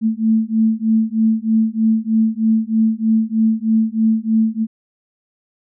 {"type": "beating tone pair", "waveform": "sine", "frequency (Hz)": [220, 223.2], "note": ["A3", "A3"], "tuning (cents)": [0, 25], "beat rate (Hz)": 3.2, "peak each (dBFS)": -16, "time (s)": [0.01, 4.67], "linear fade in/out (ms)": 50, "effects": []}